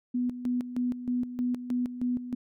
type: tone with tremolo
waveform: sine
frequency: 246.9 Hz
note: B3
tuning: in tune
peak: -25 dBFS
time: 0.14-2.35 s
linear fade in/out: 10 ms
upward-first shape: square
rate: 3.2 Hz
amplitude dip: 70%
effects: none